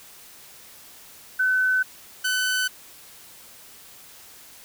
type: tone pair in turn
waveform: sine / sawtooth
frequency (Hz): 1514 / 1507.7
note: F#6 / F#6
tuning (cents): +39 / +32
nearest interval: unison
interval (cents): 7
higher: first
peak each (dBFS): -18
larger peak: neither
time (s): 1.39-1.83 / 2.24-2.68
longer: neither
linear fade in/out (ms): 10
effects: white hiss -47 dBFS RMS until 4.64 s